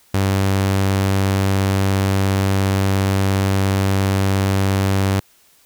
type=tone; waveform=sawtooth; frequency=97.1 Hz; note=G2; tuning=16 cents flat; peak=-11 dBFS; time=0.14-5.2 s; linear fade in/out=5 ms; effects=white hiss -54 dBFS RMS until 5.65 s